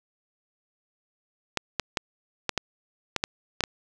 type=clicks; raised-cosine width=0.2 ms; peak=-7 dBFS; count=9; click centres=1.573 / 1.797 / 1.972 / 2.493 / 2.577 / 3.163 / 3.239 / 3.607 / 3.638 s; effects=none